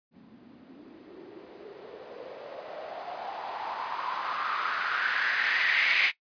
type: noise with low-pass filter sweep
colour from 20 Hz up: violet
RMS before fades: -32 dBFS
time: 0.11-6.12 s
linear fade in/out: 50 ms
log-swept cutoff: 220 to 2300 Hz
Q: 4.6
effects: noise-tail reverb RT60 0.1 s tail -17 dB re dry + resampled to 11025 Hz